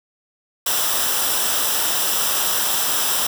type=noise with comb filter; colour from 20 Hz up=white; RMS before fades=-20 dBFS; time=0.66-3.27 s; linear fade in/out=5 ms; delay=0.45 ms; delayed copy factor=-0.6; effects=none